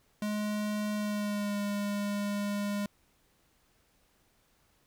square tone with pitch glide, 209.9 to 203.9 Hz, G#3 to G#3, +19 to -32 cents, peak -31 dBFS, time 0.22-2.86 s, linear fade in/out 2 ms, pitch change -51 cents, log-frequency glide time 0.95-1.59 s, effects pink hiss -69 dBFS RMS until 4.86 s

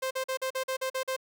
sawtooth tone bursts, 523.3 Hz, C5, in tune, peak -25 dBFS, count 9, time 0.02-1.165 s, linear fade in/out 10 ms, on 89 ms, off 43 ms, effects none

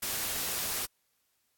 white noise, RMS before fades -33 dBFS, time 0.02-0.86 s, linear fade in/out 10 ms, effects white hiss -75 dBFS RMS until 1.57 s + AAC 64 kbps

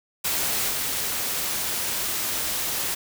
white noise with level steps, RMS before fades -25 / -27 dBFS, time 0.24-2.95 s, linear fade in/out 10 ms, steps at 0.69 s, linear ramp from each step 20 ms, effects none

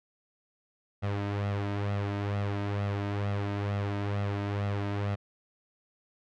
sawtooth tone with flanger, 101.3 Hz, G#2, 43 cents flat, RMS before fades -31 dBFS, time 1.02-5.16 s, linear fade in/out 20 ms, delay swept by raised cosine 1.5 to 3.2 ms, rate 2.2 Hz, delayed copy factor +0.55, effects low-pass 3000 Hz 12 dB/octave

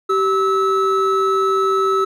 triangle tone pair together, 386.6 / 1300.4 Hz, G4 / E6, -24 / -24 cents, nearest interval octave + major sixth, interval 2100 cents, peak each -15 dBFS, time 0.09-2.05 s, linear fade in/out 10 ms, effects none

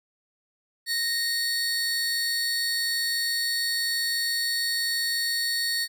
40% pulse tone pair together, 1862 / 4437 Hz, A#6 / C#8, -2 / +1 cents, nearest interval octave + minor third, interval 1503 cents, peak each -28 / -25 dBFS, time 0.86-5.88 s, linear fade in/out 50 ms, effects none

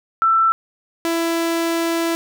sine / sawtooth tone pair in turn, 1333 / 333.2 Hz, E6 / E4, +19 / +19 cents, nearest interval 2 octaves, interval 2400 cents, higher first, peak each -12 / -14 dBFS, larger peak first, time 0.22-0.52 / 1.05-2.15 s, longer second, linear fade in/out 0 ms, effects none

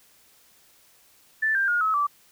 sine tone with pitch steps, 1760 / 1586.2 / 1429.6 / 1288.4 / 1161.2 Hz, A6 / G6 / F6 / E6 / D6, 0 / +20 / +40 / -40 / -20 cents, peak -20 dBFS, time 1.42-2.07 s, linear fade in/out 10 ms, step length 130 ms, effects white hiss -58 dBFS RMS until 2.31 s

